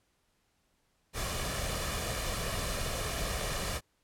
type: noise with comb filter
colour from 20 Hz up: pink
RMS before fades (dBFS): -34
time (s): 1.13-3.81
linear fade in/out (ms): 50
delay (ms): 1.7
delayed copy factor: +0.5
effects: pink hiss -74 dBFS RMS until 4.03 s + low-pass 12000 Hz 12 dB/octave